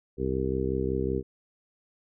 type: harmonic tone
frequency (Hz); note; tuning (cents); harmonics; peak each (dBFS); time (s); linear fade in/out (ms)
65.41; C2; 0; 1 / 2 / 3 / 4 / 5 / 6 / 7; -33 / -34 / -35 / -35 / -35 / -30 / -34; 0.17-1.23; 50
effects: none